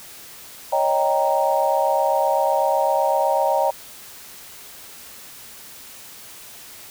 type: chord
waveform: sine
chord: Eb dominant seventh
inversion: third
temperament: equal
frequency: 554.4 / 622.3 / 784 / 932.3 Hz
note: Db5 / Eb5 / G5 / Bb5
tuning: 0 / 0 / 0 / 0 cents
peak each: -22 dBFS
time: 0.72-3.71 s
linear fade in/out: 10 ms
effects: white hiss -41 dBFS RMS until 6.9 s